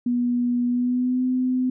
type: tone with pitch glide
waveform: sine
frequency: 243.3 to 254.5 Hz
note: B3 to C4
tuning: -26 to -48 cents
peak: -19 dBFS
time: 0.06-1.7 s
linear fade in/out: 5 ms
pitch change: +78 cents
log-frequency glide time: 0.67-1.24 s
effects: none